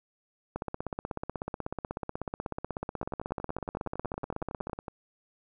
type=two click trains; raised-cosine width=1 ms; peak=-23 / -19 dBFS; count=21 / 69; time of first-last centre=3.03-4.882 / 0.56-4.732 s; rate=10.8 / 16.3 Hz; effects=none